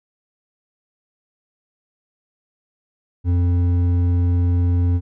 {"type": "tone with hard clipping", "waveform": "sine", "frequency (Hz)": 88, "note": "F2", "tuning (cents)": 14, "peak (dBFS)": -16, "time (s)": [3.24, 5.01], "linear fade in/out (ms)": 50, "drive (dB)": 7, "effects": []}